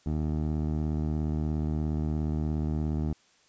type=tone with low-pass filter; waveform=15% pulse; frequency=77 Hz; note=D#2; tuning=17 cents flat; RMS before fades=-29 dBFS; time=0.06-3.13 s; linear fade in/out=5 ms; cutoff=490 Hz; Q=0.52; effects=white hiss -63 dBFS RMS until 3.48 s + resampled to 16000 Hz